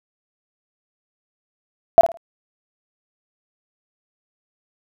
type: tone with echo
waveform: sine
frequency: 673 Hz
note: E5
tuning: 36 cents sharp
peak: -3 dBFS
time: 1.98-2.01 s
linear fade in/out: 0 ms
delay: 54 ms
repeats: 3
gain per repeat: -12 dB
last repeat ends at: 2.172 s
effects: none